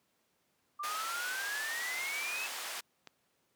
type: exponential sweep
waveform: sine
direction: up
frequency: 1171 to 2637 Hz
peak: -36 dBFS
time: 0.79-2.47 s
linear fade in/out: 10 ms
type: band-pass noise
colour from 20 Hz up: pink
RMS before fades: -41 dBFS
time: 0.83-2.81 s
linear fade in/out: 10 ms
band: 960 to 13000 Hz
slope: 12 dB/octave
type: click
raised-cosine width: 0.2 ms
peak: -30 dBFS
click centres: 3.073 s
effects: pink hiss -75 dBFS RMS until 3.55 s + high-pass 150 Hz 12 dB/octave